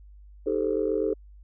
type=chord; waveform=sine; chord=A half-diminished seventh; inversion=second; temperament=equal with one note detuned; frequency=311.1 / 392 / 440 / 520.8 Hz; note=Eb4 / G4 / A4 / C5; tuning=0 / 0 / 0 / -8 cents; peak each=-30 / -28 / -26 / -31 dBFS; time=0.46-1.14 s; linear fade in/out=10 ms; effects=tanh soft clip ceiling -13 dBFS + added 50 Hz sine -46 dBFS peak until 1.43 s